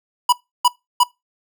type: tone bursts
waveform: square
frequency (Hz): 980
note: B5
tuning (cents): -14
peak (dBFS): -11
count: 3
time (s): 0.29-1.035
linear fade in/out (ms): 5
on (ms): 35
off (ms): 320
effects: noise-tail reverb RT60 0.2 s tail -22 dB re dry